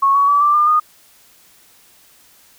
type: tone with pitch steps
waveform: sine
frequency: 1100 / 1124.4 / 1149.4 / 1174.9 / 1200.9 / 1227.6 Hz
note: C#6 / C#6 / D6 / D6 / D6 / D#6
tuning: -14 / +24 / -38 / 0 / +38 / -24 cents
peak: -10 dBFS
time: 0.02-0.8 s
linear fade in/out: 10 ms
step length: 130 ms
effects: white hiss -50 dBFS RMS until 2.58 s